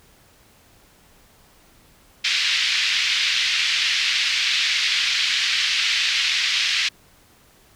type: band-pass noise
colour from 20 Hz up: pink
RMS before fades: -21 dBFS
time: 2.24-6.89 s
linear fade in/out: 10 ms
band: 2100 to 4800 Hz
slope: 24 dB/octave
effects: pink hiss -54 dBFS RMS until 7.75 s